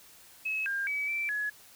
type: tone with pitch steps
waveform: sine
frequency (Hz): 2577 / 1603 / 2284 / 2335 / 1690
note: E7 / G6 / D7 / D7 / G#6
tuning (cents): -40 / +38 / -49 / -11 / +30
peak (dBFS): -29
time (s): 0.45-1.5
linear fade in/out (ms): 10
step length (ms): 210
effects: white hiss -55 dBFS RMS until 1.75 s

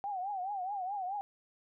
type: tone with vibrato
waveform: sine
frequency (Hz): 773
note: G5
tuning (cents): -24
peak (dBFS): -34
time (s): 0.04-1.21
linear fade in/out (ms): 0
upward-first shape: triangle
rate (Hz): 4.7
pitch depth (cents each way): 150
effects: none

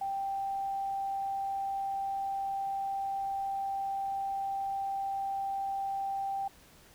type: tone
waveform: sine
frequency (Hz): 785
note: G5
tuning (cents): +2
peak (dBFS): -31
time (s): 0.01-6.48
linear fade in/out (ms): 5
effects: pink hiss -58 dBFS RMS until 6.94 s

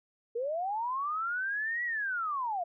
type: linear two-way sweep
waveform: sine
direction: up then down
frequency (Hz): 449 to 1953 to 663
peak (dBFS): -30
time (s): 0.35-2.64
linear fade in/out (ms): 10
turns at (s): 1.84
effects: none

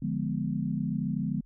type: chord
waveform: sine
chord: D diminished seventh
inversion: none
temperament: equal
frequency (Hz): 146.83 / 174.61 / 207.7 / 246.9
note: D3 / F3 / Ab3 / Cb4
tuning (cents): 0 / 0 / 0 / 0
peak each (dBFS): -33 / -33 / -32 / -34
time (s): 0.02-1.41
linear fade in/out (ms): 5
effects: added 42 Hz sine -53 dBFS peak until 1.45 s

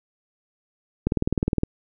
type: click train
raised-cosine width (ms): 3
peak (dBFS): -8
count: 12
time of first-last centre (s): 1.07-1.634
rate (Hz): 19.5
effects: none

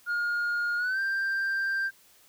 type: tone with pitch glide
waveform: sine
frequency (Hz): 1423 to 1578.9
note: F6 to G6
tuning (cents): +32 to +12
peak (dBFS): -23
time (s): 0.06-1.91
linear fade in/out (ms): 50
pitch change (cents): +180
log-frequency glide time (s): 0.77-1
effects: tanh soft clip ceiling -25 dBFS + white hiss -59 dBFS RMS until 2.28 s

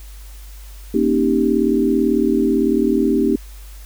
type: chord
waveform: sine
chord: Eb dominant seventh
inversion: second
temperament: equal with one note detuned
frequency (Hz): 233.1 / 272.9 / 311.1 / 392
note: Bb3 / Db4 / Eb4 / G4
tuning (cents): 0 / -27 / 0 / 0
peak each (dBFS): -19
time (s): 0.94-3.36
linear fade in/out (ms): 5
effects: added 50 Hz sine -34 dBFS peak until 3.85 s + white hiss -46 dBFS RMS until 3.85 s

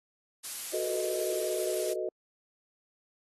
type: noise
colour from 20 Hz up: blue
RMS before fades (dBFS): -36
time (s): 0.43-1.94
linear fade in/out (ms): 20
type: chord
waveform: sine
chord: B dominant seventh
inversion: second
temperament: equal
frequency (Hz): 370 / 440 / 493.9 / 622.3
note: F#4 / A4 / B4 / D#5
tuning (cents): 0 / 0 / 0 / 0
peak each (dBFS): -34 / -37 / -39 / -35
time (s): 0.73-2.09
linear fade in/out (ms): 5
effects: AAC 32 kbps

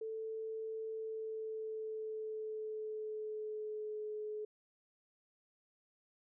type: tone with pitch glide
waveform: sine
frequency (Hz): 442 to 425.7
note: A4 to G#4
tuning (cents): +8 to +43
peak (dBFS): -39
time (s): 0.01-4.45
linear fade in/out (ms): 5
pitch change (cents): -65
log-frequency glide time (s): 0.92-4.09
effects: none

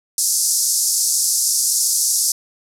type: band-pass noise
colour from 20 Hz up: pink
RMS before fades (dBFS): -18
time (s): 0.18-2.32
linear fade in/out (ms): 2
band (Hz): 5100 to 12000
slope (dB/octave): 48
effects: none

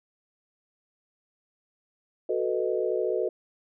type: chord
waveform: sine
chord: B dominant seventh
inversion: second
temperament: equal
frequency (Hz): 370 / 440 / 493.9 / 622.3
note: F#4 / A4 / B4 / D#5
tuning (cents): 0 / 0 / 0 / 0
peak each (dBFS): -29 / -29 / -30 / -32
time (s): 2.29-3.29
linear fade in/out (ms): 5
effects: none

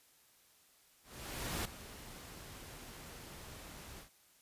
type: noise with ADSR envelope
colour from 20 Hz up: pink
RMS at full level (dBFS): -37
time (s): 1.03-4.1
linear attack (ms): 620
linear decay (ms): 6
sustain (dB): -14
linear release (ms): 110
effects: white hiss -67 dBFS RMS until 4.41 s + resampled to 32000 Hz

